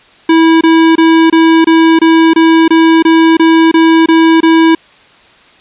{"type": "tone bursts", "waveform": "square", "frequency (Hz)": 326, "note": "E4", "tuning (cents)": -19, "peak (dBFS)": -4, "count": 13, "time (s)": [0.29, 4.75], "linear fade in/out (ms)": 5, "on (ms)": 320, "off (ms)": 25, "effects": ["white hiss -42 dBFS RMS until 5.6 s", "resampled to 8000 Hz"]}